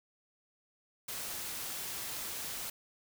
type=noise; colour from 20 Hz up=white; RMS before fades=-40 dBFS; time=1.08-2.7 s; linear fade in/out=5 ms; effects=none